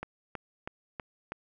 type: click train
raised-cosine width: 0.5 ms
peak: -21 dBFS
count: 5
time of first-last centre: 0.03-1.32 s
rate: 3.1 Hz
effects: none